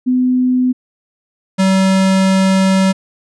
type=tone pair in turn; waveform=sine / square; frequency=252.7 / 190.85 Hz; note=B3 / G3; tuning=+40 / -46 cents; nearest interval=perfect fourth; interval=486 cents; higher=first; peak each=-10 dBFS; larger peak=neither; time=0.06-0.73 / 1.58-2.93 s; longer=second; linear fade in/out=20 ms; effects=resampled to 22050 Hz